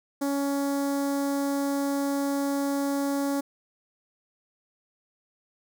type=tone with notch filter; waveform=sawtooth; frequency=280 Hz; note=C#4; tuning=18 cents sharp; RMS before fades=-27 dBFS; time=0.21-3.41 s; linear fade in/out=10 ms; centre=2700 Hz; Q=0.52; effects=none